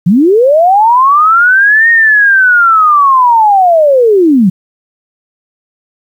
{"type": "linear two-way sweep", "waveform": "sine", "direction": "up then down", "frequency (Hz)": [155.56, 1864.7, 171.9], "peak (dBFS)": -3, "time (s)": [0.06, 4.5], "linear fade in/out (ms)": 10, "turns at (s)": 1.9, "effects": ["7-bit"]}